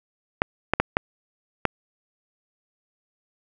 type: clicks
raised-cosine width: 0.5 ms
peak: -3 dBFS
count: 5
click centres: 0.419 / 0.736 / 0.8 / 0.969 / 1.653 s
effects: none